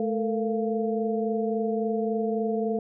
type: tone cluster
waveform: sine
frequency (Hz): 216 / 444.3 / 467.9 / 690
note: A3 / A4 / A#4 / F5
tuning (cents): -32 / +17 / +6 / -21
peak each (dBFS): -28 / -27 / -35 / -33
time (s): 0-2.79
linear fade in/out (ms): 2
effects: none